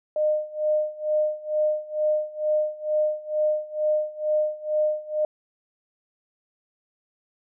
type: tone with tremolo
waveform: sine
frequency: 610 Hz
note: D#5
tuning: 34 cents flat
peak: -18 dBFS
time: 0.16-5.25 s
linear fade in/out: 2 ms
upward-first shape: sine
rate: 2.2 Hz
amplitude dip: 90%
effects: none